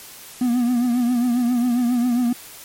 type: tone with vibrato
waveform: triangle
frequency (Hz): 243.3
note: B3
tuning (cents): -26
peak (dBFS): -14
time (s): 0.41-2.33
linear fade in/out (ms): 5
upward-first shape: triangle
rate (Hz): 7.4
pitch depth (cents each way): 77
effects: white hiss -40 dBFS RMS until 2.64 s + MP3 64 kbps